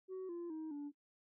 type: tone with pitch steps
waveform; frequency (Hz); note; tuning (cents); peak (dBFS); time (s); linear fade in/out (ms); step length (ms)
sine; 375.3 / 344.2 / 315.6 / 289.4; F#4 / F4 / D#4 / D4; +25 / -25 / +25 / -25; -39; 0.08-0.92; 50; 210
effects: noise-tail reverb RT60 0.1 s tail -20 dB re dry + tanh soft clip ceiling -41 dBFS

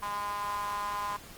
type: tone with high-pass filter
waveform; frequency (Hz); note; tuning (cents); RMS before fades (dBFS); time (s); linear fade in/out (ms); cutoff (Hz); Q
sawtooth; 204.8; G#3; -24; -34; 0.02-1.17; 10; 1000; 7.7
effects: pink hiss -49 dBFS RMS until 1.37 s + Opus 24 kbps

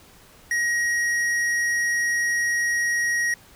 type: tone with hard clipping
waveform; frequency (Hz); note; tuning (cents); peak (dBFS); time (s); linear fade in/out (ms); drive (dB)
triangle; 1891; A#6; +24; -22; 0.51-3.34; 2; 13
effects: pink hiss -51 dBFS RMS until 3.55 s

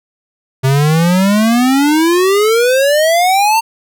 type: exponential sweep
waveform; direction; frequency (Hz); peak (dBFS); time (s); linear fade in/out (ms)
square; up; 130 to 917; -9; 0.63-3.61; 20
effects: none

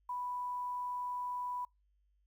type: tone with quantisation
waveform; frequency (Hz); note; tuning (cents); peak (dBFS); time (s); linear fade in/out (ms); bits
sine; 987.8; B5; 0; -36; 0.09-1.65; 5; 11
effects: noise-tail reverb RT60 0.2 s tail -25 dB re dry + added 50 Hz sine -70 dBFS peak until 2.26 s

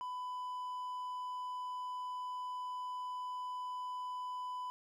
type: tone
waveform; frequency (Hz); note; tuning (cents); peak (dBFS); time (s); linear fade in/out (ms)
triangle; 999; B5; +20; -37; 0.01-4.7; 0
effects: none

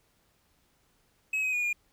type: tone with pitch steps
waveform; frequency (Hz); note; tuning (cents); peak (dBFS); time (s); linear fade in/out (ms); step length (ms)
triangle; 2561 / 2526 / 2449 / 2421; D#7 / D#7 / D#7 / D#7; +49 / +26 / -28 / -48; -25; 1.33-1.73; 5; 100
effects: pink hiss -69 dBFS RMS until 1.92 s

